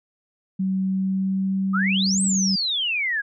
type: tone with pitch glide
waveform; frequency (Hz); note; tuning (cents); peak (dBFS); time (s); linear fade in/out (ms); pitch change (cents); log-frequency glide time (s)
sine; 190 to 192.43; F#3 to G3; +46 to -32; -20; 0.59-2.56; 10; +22; 0.82-1.61
type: exponential two-way sweep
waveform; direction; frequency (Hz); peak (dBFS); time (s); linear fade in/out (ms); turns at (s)
sine; up then down; 1200 to 8372 to 1606; -21; 1.73-3.22; 20; 2.22
effects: none